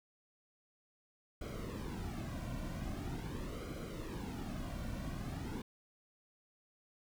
brown noise with flanger, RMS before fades -42 dBFS, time 1.41-5.62 s, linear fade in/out 5 ms, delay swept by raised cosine 1.1 to 2.4 ms, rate 0.43 Hz, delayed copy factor -0.7, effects none

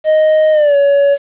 triangle tone with pitch glide, 622.3 to 564.1 Hz, D#5 to C#5, 0 to +30 cents, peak -5 dBFS, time 0.04-1.18 s, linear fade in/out 50 ms, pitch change -170 cents, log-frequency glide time 0.52-0.76 s, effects resampled to 8000 Hz + 7-bit

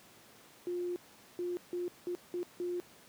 sine tone bursts at uneven times, 353.8 Hz, F4, 23 cents sharp, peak -33 dBFS, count 6, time 0.67-0.96 / 1.39-1.57 / 1.73-1.88 / 2.07-2.15 / 2.34-2.43 / 2.6-2.8 s, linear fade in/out 0 ms, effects pink hiss -58 dBFS RMS until 3.08 s + high-pass 150 Hz 12 dB/octave

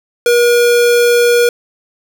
square tone, 479 Hz, A#4, 47 cents sharp, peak -8 dBFS, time 0.26-1.49 s, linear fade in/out 2 ms, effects none

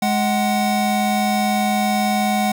square tone pair together, 209.1 / 747 Hz, G#3 / F#5, +12 / +16 cents, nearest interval octave + minor seventh, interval 2204 cents, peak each -20 dBFS, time 0.02-2.52 s, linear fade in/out 5 ms, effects none

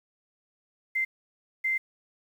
sine tone bursts at uneven times, 2082 Hz, C7, 9 cents flat, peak -24 dBFS, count 2, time 0.95-1.05 / 1.64-1.78 s, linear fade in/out 10 ms, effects 9-bit

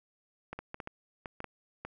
clicks, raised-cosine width 0.5 ms, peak -24 dBFS, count 9, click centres 0.53 / 0.59 / 0.744 / 0.802 / 0.874 / 1.258 / 1.404 / 1.443 / 1.85 s, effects none

